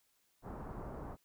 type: low-pass noise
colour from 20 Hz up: pink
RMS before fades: -45 dBFS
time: 0.42-1.17 s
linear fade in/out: 50 ms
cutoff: 1200 Hz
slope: 24 dB/octave
effects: white hiss -75 dBFS RMS until 1.24 s